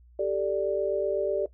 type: chord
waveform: sine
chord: G suspended second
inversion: none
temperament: equal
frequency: 392 / 440 / 587.3 Hz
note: G4 / A4 / D5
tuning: 0 / 0 / 0 cents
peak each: -29 / -30 / -27 dBFS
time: 0.19-1.46 s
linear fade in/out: 5 ms
effects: noise-tail reverb RT60 0.1 s tail -17 dB re dry + added 60 Hz sine -52 dBFS peak until 1.53 s